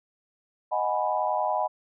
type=chord; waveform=sine; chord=G# minor seventh; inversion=second; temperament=equal; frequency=622.3 / 740 / 830.6 / 987.8 Hz; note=D#5 / F#5 / G#5 / B5; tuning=0 / 0 / 0 / 0 cents; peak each=-29 dBFS; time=0.71-1.68 s; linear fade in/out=20 ms; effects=none